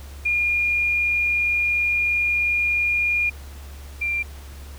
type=tone pair in turn; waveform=sine; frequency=2421 / 2375 Hz; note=D#7 / D7; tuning=-48 / +19 cents; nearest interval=unison; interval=33 cents; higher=first; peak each=-18 / -21 dBFS; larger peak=first; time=0.25-3.3 / 4.01-4.23 s; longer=first; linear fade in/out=10 ms; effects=added 70 Hz sine -36 dBFS peak until 4.78 s + pink hiss -46 dBFS RMS until 4.78 s